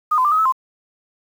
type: tone with pitch steps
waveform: sine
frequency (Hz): 1231 / 1021 / 1184 / 1264 / 1301 / 1047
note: D#6 / C6 / D6 / D#6 / E6 / C6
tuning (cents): -19 / -43 / +14 / +27 / -23 / +1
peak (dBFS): -13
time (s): 0.11-0.524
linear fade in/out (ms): 10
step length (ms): 69
effects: 7-bit

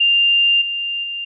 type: tone with level steps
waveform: sine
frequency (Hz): 2794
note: F7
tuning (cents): 0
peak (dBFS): -11 / -20 / -23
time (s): 0-1.25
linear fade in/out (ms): 10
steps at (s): 0.61 / 1.03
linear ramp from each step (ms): 10
effects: none

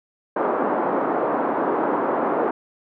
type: band-pass noise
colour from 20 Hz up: pink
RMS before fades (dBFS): -22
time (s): 0.36-2.51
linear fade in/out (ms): 5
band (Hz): 270 to 1200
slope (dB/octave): 24
effects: none

